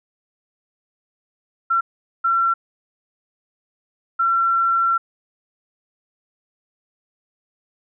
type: tone bursts at uneven times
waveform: sine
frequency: 1357 Hz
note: E6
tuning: 50 cents sharp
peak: -15 dBFS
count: 3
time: 1.7-1.81 / 2.24-2.54 / 4.19-4.98 s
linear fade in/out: 10 ms
effects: none